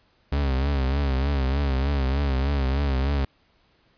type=tone with vibrato; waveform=40% pulse; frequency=68.4 Hz; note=C#2; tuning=23 cents flat; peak=-20 dBFS; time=0.32-3.25 s; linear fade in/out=5 ms; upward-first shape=triangle; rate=3.3 Hz; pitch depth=100 cents each way; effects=pink hiss -63 dBFS RMS until 3.97 s + resampled to 11025 Hz